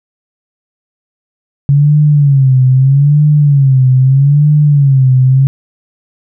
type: tone with vibrato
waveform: sine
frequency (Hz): 139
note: C#3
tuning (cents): +5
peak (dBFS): -4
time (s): 1.69-5.47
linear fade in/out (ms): 0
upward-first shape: sine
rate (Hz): 0.79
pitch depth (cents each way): 130
effects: none